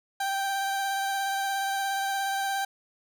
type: tone with vibrato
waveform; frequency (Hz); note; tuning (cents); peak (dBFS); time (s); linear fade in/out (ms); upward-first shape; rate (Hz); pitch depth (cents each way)
30% pulse; 784; G5; 0; -24; 0.2-2.65; 5; sine; 17; 16
effects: none